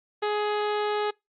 harmonic tone, 418.6 Hz, G#4, 14 cents sharp, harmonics 1 / 2 / 3 / 4 / 5 / 6 / 7 / 8 / 9 / 10, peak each -26 / -30 / -34 / -38 / -42 / -44 / -43 / -45 / -45 / -48 dBFS, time 0.22-1.11 s, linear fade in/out 10 ms, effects noise-tail reverb RT60 0.2 s tail -25 dB re dry + Opus 32 kbps

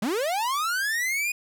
45% pulse linear sweep, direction up, 185 to 2489 Hz, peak -24 dBFS, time 0.02-1.32 s, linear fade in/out 5 ms, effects none

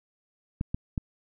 clicks, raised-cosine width 5 ms, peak -16 dBFS, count 3, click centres 0.611 / 0.745 / 0.978 s, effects none

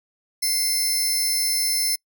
15% pulse tone pair together, 2100 / 5295 Hz, C7 / E8, +6 / +7 cents, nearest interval octave + major third, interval 1601 cents, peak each -23 / -15 dBFS, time 0.42-1.96 s, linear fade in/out 10 ms, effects noise-tail reverb RT60 0.1 s tail -26 dB re dry

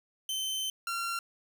sawtooth tone pair in turn, 3081 / 1372.4 Hz, G7 / F6, -31 / -31 cents, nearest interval octave + major second, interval 1400 cents, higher first, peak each -28 dBFS, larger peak neither, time 0.29-0.7 / 0.87-1.19 s, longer first, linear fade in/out 2 ms, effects none

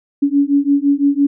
sine beating tone pair, 280 / 285.9 Hz, C#4 / D4, +18 / -46 cents, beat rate 5.9 Hz, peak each -14 dBFS, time 0.22-1.27 s, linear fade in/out 10 ms, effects none

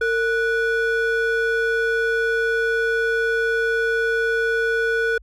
triangle ring-modulated tone, 966 Hz, B5, 39 cents flat, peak -13 dBFS, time 0.01-5.18 s, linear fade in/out 5 ms, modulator 510 Hz, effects added 50 Hz sine -44 dBFS peak until 5.22 s

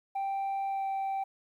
sine tone with pitch glide, 784 to 778.6 Hz, G5 to G5, 0 to -12 cents, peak -27 dBFS, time 0.15-1.24 s, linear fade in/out 10 ms, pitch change -12 cents, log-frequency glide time 0.68-0.86 s, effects tanh soft clip ceiling -29 dBFS + 11-bit

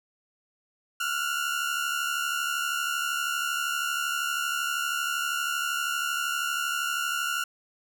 30% pulse tone pair together, 1373.3 / 1446 Hz, F6 / F#6, -30 / -40 cents, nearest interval minor second, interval 90 cents, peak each -27 dBFS, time 1-7.44 s, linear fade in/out 5 ms, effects none

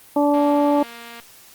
harmonic tone, 289.9 Hz, D4, 22 cents flat, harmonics 1 / 2 / 3 / 4, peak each -17 / -19 / -21 / -31 dBFS, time 0.16-0.83 s, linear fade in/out 5 ms
click train, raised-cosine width 0.3 ms, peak -23 dBFS, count 202, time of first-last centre 0.34-1.199 s, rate 234 Hz
effects white hiss -47 dBFS RMS until 1.54 s + Opus 32 kbps

